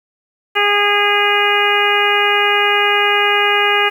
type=harmonic tone; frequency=410 Hz; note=G#4; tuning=22 cents flat; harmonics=1 / 2 / 3 / 4 / 5 / 6 / 7; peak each=-19 / -19 / -19 / -19 / -19 / -19 / -19 dBFS; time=0.55-3.9 s; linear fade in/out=20 ms; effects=7-bit